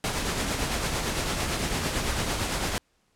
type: noise with tremolo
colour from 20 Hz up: pink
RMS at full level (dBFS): -26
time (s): 0.04-2.78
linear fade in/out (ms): 0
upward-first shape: triangle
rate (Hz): 8.9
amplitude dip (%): 45
effects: pink hiss -69 dBFS RMS until 3.15 s + low-pass 10000 Hz 12 dB/octave